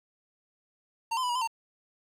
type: tone with pitch steps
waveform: square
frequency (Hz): 916 / 1029 / 990 / 960 / 1020 / 912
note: A#5 / C6 / B5 / B5 / C6 / A#5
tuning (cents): -31 / -29 / +4 / -49 / -44 / -38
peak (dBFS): -28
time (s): 1.11-1.476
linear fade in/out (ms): 10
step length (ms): 61
effects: low-pass 10000 Hz 12 dB/octave + 9-bit